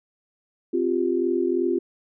sine chord, C suspended fourth, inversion none, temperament equal, 261.6 / 349.2 / 392 Hz, C4 / F4 / G4, 0 / 0 / 0 cents, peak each -27 / -22 / -26 dBFS, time 0.73-1.79 s, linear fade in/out 10 ms, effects none

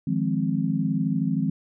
sine chord, F minor seventh, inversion third, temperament equal, 155.56 / 174.61 / 207.7 / 261.6 Hz, Eb3 / F3 / Ab3 / C4, 0 / 0 / 0 / 0 cents, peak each -27 dBFS, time 0.07-1.5 s, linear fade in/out 5 ms, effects none

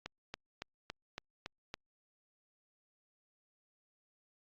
click train, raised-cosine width 0.2 ms, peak -22 dBFS, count 7, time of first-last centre 0.06-1.741 s, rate 3.57 Hz, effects low-pass 5000 Hz 12 dB/octave + Opus 48 kbps

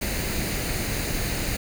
pink noise with comb filter, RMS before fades -27 dBFS, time 0.01-1.57 s, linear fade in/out 10 ms, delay 0.45 ms, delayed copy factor +0.5, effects none

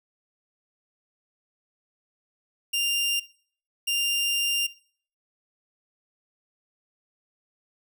sawtooth tone bursts at uneven times, 2794 Hz, F7, in tune, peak -20 dBFS, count 2, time 2.73-3.2 / 3.87-4.67 s, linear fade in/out 10 ms, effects noise-tail reverb RT60 0.5 s tail -19 dB re dry

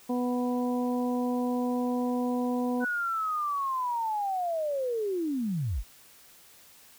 harmonic tone, 246.9 Hz, B3, in tune, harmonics 1 / 2 / 3 / 4, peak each -27 / -33 / -37 / -39 dBFS, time 0.09-2.85 s, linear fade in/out 10 ms
sine linear sweep, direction down, 1500 to 33.01 Hz, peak -27 dBFS, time 2.8-5.84 s, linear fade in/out 50 ms
effects white hiss -55 dBFS RMS until 6.98 s

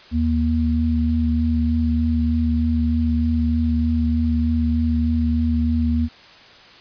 sine tone pair together, 78.01 / 237.3 Hz, D#2 / A#3, +5 / +31 cents, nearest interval octave + perfect fifth, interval 1926 cents, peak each -19 / -19 dBFS, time 0.11-6.09 s, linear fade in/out 50 ms, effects white hiss -45 dBFS RMS until 6.8 s + resampled to 11025 Hz

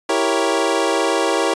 25% pulse chord, E diminished seventh, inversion none, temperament equal, 329.6 / 392 / 466.2 / 554.4 Hz, E4 / G4 / Bb4 / Db5, 0 / 0 / 0 / 0 cents, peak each -18 dBFS, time 0.09-1.54 s, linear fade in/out 5 ms, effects resampled to 22050 Hz

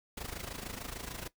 pink noise with amplitude modulation, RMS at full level -39 dBFS, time 0.17-1.28 s, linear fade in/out 5 ms, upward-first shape sine, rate 26.7 Hz, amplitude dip 75%, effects noise-tail reverb RT60 0.1 s tail -17 dB re dry

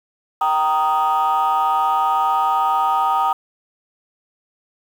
sine chord, Eb major, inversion first, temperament just, 777.8 / 933.4 / 1244.5 Hz, G5 / Bb5 / Eb6, -14 / +2 / 0 cents, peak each -18 dBFS, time 0.41-3.33 s, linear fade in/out 5 ms, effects tanh soft clip ceiling -10 dBFS + 7-bit

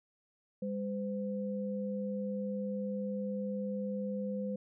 sine tone pair together, 201 / 510 Hz, G3 / C5, +44 / -44 cents, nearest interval octave + major third, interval 1612 cents, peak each -35 / -38 dBFS, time 0.62-4.56 s, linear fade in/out 5 ms, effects none

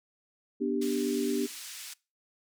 sine chord, G major, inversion first, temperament just, 245 / 294 / 392 Hz, B3 / D4 / G4, -14 / +2 / 0 cents, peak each -31 dBFS, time 0.6-1.47 s, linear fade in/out 20 ms
white band-pass noise, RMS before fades -43 dBFS, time 0.81-1.94 s, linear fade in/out 10 ms, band 2000 to 9200 Hz, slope 12 dB/octave
effects noise-tail reverb RT60 0.3 s tail -23 dB re dry

